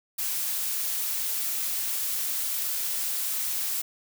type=noise; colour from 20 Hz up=blue; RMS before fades=-29 dBFS; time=0.18-3.82 s; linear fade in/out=10 ms; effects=none